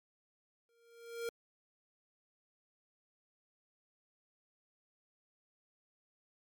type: tone with exponential growth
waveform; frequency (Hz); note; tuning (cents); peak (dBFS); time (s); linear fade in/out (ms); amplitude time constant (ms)
square; 466.2; A#4; 0; -35; 0.69-1.29; 1; 130
effects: MP3 96 kbps